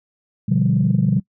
sine chord, G dominant seventh, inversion first, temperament equal, 123.47 / 146.83 / 174.61 / 196 Hz, B2 / D3 / F3 / G3, 0 / 0 / 0 / 0 cents, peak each -19 dBFS, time 0.48-1.2 s, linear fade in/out 10 ms, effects noise-tail reverb RT60 0.1 s tail -24 dB re dry + tanh soft clip ceiling -6 dBFS

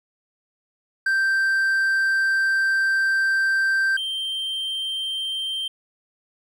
triangle tone pair in turn, 1567 / 3143 Hz, G6 / G7, -1 / +4 cents, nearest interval octave, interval 1205 cents, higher second, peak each -16 / -23 dBFS, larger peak first, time 1.06-3.97 / 3.97-5.68 s, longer first, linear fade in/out 5 ms, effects none

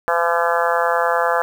harmonic tone, 170 Hz, F3, 46 cents flat, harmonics 3 / 4 / 5 / 6 / 7 / 8 / 9 / 10, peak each -21 / -22 / -23 / -24 / -24 / -25 / -26 / -26 dBFS, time 0.08-1.42 s, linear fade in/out 0 ms, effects 7-bit

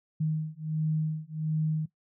sine beating tone pair, 155.4 / 156.8 Hz, D#3 / D#3, -2 / +14 cents, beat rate 1.4 Hz, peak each -30 dBFS, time 0.2-1.86 s, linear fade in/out 10 ms, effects noise-tail reverb RT60 0.1 s tail -17 dB re dry

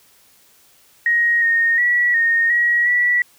sine tone with pitch steps, 1881 / 1849 / 1937 / 1848 / 1907 / 1949 Hz, A#6 / A#6 / B6 / A#6 / A#6 / B6, +15 / -15 / -34 / -16 / +39 / -23 cents, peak -13 dBFS, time 1.06-3.22 s, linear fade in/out 2 ms, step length 360 ms, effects white hiss -53 dBFS RMS until 3.38 s

